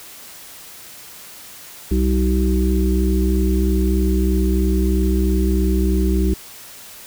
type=harmonic tone with a mistuned harmonic; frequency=63.1 Hz; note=B1; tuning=38 cents sharp; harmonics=1 / 3 / 5 / 6; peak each=-16 / -21 / -23 / -24 dBFS; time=1.91-6.34 s; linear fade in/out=5 ms; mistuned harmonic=3; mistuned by=+29 cents; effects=white hiss -39 dBFS RMS until 7.06 s